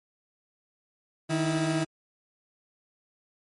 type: tone pair together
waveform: 30% pulse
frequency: 155.56 / 325.5 Hz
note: D#3 / E4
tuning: 0 / -22 cents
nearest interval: octave + minor second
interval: 1278 cents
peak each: -25 dBFS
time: 1.29-1.85 s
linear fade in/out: 20 ms
effects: MP3 48 kbps